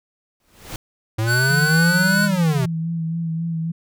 pink noise with exponential growth, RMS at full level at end -29 dBFS, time 0.4-0.76 s, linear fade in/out 2 ms, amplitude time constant 78 ms
square linear two-way sweep, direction up then down, 107.6 to 206.1 to 122 Hz, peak -19 dBFS, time 1.18-2.66 s, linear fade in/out 10 ms, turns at 2.25 s
square tone with pitch glide, 1496 to 1482.2 Hz, F#6 to F#6, +19 to +3 cents, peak -18 dBFS, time 1.26-2.29 s, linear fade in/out 50 ms, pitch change -16 cents, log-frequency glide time 1.73-2.06 s
sine tone with vibrato, 164.81 Hz, E3, in tune, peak -21 dBFS, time 1.5-3.72 s, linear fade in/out 10 ms, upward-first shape sine, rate 3.7 Hz, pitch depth 31 cents each way
effects none

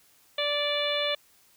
harmonic tone, 584 Hz, D5, 10 cents flat, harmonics 1 / 2 / 3 / 4 / 5 / 6 / 7, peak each -29 / -37 / -37 / -34 / -34 / -30 / -39 dBFS, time 0.38-1.15 s, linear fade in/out 5 ms, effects white hiss -61 dBFS RMS until 1.56 s

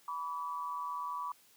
sine tone pair together, 985 / 1145.3 Hz, B5 / D6, -5 / -44 cents, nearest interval minor third, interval 261 cents, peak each -39 / -38 dBFS, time 0.08-1.32 s, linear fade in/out 2 ms, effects white hiss -64 dBFS RMS until 1.56 s + high-pass 100 Hz 12 dB/octave

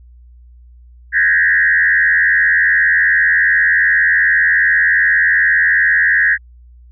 sine tone with frequency modulation, 1760 Hz, A6, in tune, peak -9 dBFS, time 1.12-6.38 s, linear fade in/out 50 ms, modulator 82.6 Hz, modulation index 2.1, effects added 60 Hz sine -39 dBFS peak until 6.91 s

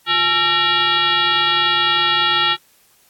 sine tone with frequency modulation, 2349 Hz, D7, in tune, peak -13 dBFS, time 0.06-2.57 s, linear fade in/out 50 ms, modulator 499 Hz, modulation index 2.9, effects white hiss -55 dBFS RMS until 3.09 s + AAC 64 kbps

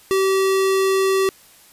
square tone, 384.7 Hz, G4, 33 cents flat, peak -16 dBFS, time 0.11-1.29 s, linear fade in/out 0 ms, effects white hiss -49 dBFS RMS until 1.72 s + resampled to 32000 Hz

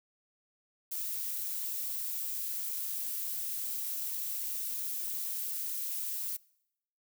violet noise with amplitude modulation, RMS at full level -34 dBFS, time 0.91-6.37 s, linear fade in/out 10 ms, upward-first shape sine, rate 200 Hz, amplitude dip 45%, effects noise-tail reverb RT60 0.8 s tail -24 dB re dry

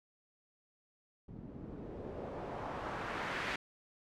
white noise with low-pass filter sweep, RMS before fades -42 dBFS, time 1.28-3.56 s, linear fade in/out 5 ms, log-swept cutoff 200 to 2200 Hz, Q 1.2, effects none

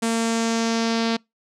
sawtooth tone with low-pass filter sweep, 228.2 Hz, A#3, 37 cents flat, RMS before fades -22 dBFS, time 0.02-1.17 s, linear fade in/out 10 ms, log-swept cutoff 8900 to 4400 Hz, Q 2.4, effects noise-tail reverb RT60 0.2 s tail -26 dB re dry

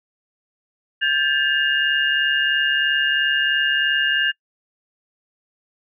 sine tone cluster, 1588 / 1731 / 2833 Hz, G6 / A6 / F7, +22 / -29 / +24 cents, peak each -21 dBFS, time 1.01-4.32 s, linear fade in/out 20 ms, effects noise-tail reverb RT60 0.1 s tail -23 dB re dry

